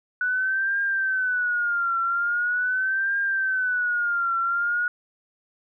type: tone with vibrato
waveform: sine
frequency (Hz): 1477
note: F#6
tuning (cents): -3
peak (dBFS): -21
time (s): 0.21-4.88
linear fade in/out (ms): 2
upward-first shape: triangle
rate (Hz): 0.42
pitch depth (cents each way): 150
effects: none